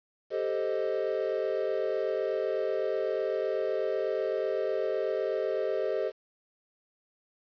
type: chord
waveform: triangle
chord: A half-diminished seventh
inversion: third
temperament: equal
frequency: 392 / 440 / 523.3 / 622.3 Hz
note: G4 / A4 / C5 / Eb5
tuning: 0 / 0 / 0 / 0 cents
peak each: -31 dBFS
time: 0.3-6.12 s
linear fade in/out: 50 ms
effects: resampled to 11025 Hz + 9-bit